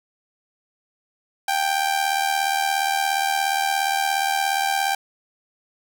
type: tone with amplitude modulation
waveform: sawtooth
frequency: 787 Hz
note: G5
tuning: 7 cents sharp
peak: -13 dBFS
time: 1.48-4.95 s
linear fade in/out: 5 ms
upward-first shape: sine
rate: 77.1 Hz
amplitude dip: 65%
effects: none